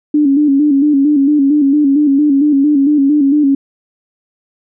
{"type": "tone with vibrato", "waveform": "sine", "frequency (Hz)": 286.5, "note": "D4", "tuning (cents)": -43, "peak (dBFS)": -7, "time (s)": [0.14, 3.55], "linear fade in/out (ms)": 5, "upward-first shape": "square", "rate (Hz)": 4.4, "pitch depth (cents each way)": 69, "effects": []}